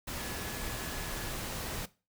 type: tone in noise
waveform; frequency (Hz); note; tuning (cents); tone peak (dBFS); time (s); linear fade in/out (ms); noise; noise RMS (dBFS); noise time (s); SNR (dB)
sine; 1700; G#6; +40; -47; 0.19-1.32; 10; pink; -38; 0.07-1.86; -12
effects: noise-tail reverb RT60 0.3 s tail -18 dB re dry